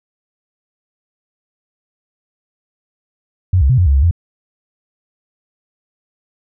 sine tone with pitch steps, 91.7 / 67.8 / 128.2 / 89.9 / 69.6 / 68.1 / 85.2 Hz, F#2 / C#2 / C3 / F#2 / C#2 / C#2 / F2, -15 / -38 / -35 / -49 / +8 / -30 / -42 cents, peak -8 dBFS, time 3.53-4.111 s, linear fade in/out 5 ms, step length 83 ms, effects none

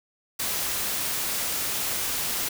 white noise, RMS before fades -28 dBFS, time 0.39-2.49 s, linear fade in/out 10 ms, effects none

